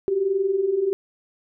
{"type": "tone pair together", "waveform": "sine", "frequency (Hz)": [370.8, 392], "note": ["F#4", "G4"], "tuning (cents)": [4, 0], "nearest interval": "minor second", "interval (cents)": 96, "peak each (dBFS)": [-26, -20], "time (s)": [0.08, 0.93], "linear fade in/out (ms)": 0, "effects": []}